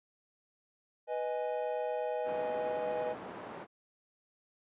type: chord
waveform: triangle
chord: G# minor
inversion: first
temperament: equal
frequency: 493.9 / 622.3 / 830.6 Hz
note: B4 / D#5 / G#5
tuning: 0 / 0 / 0 cents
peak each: -34 / -34 / -37 dBFS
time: 1.07-3.16 s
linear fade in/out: 50 ms
type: band-pass noise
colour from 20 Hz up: white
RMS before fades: -45 dBFS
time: 2.24-3.67 s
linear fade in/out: 50 ms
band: 170 to 840 Hz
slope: 12 dB/octave
effects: resampled to 8000 Hz